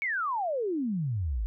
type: exponential sweep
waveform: sine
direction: down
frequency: 2286 to 48.03 Hz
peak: -27 dBFS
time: 0.02-1.46 s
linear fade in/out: 0 ms
effects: none